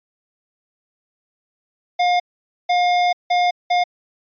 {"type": "tone bursts at uneven times", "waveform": "square", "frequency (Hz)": 712, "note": "F5", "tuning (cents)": 33, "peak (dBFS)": -15, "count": 4, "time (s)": [[1.99, 2.2], [2.69, 3.13], [3.3, 3.51], [3.7, 3.84]], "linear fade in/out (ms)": 10, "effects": ["resampled to 11025 Hz"]}